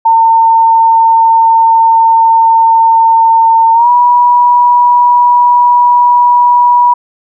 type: tone with pitch glide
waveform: sine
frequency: 906 to 971 Hz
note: A#5 to B5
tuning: -50 to -30 cents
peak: -3 dBFS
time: 0.05-6.94 s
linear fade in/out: 10 ms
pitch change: +120 cents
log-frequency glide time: 3.73-3.89 s
effects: none